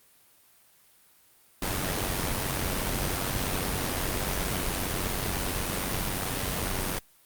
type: noise with amplitude modulation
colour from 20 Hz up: pink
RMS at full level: -27 dBFS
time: 1.62-6.99 s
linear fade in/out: 5 ms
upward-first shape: sine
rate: 93.7 Hz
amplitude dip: 50%
effects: white hiss -60 dBFS RMS until 7.25 s + Opus 32 kbps